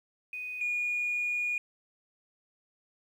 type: tone pair in turn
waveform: sine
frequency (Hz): 2489 / 2442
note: D#7 / D#7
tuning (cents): 0 / -33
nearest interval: unison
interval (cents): 33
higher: first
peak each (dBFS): -35 / -27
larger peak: second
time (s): 0.33-0.61 / 0.61-1.58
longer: second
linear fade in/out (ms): 2
effects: tanh soft clip ceiling -24 dBFS + 10-bit